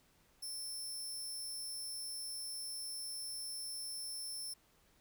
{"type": "tone", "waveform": "20% pulse", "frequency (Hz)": 5350, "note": "E8", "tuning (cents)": 25, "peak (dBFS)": -36, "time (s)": [0.42, 4.54], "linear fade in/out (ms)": 10, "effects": ["pink hiss -70 dBFS RMS until 5 s"]}